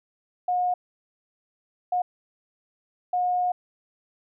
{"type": "tone bursts at uneven times", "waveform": "sine", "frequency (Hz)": 721, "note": "F#5", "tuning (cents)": -45, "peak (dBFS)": -21, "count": 3, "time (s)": [[0.48, 0.74], [1.92, 2.02], [3.13, 3.52]], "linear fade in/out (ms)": 5, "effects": []}